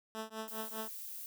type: tone with tremolo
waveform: 10% pulse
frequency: 220 Hz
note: A3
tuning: in tune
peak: -29 dBFS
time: 0.15-0.88 s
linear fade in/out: 0 ms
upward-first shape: triangle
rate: 5 Hz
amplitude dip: 100%
type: noise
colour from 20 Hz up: violet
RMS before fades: -45 dBFS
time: 0.48-1.26 s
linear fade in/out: 0 ms
effects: none